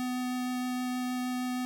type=tone with vibrato; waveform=square; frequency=250.8 Hz; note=B3; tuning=27 cents sharp; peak=-31 dBFS; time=0-1.65 s; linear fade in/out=0 ms; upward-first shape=triangle; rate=6.4 Hz; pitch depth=8 cents each way; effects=none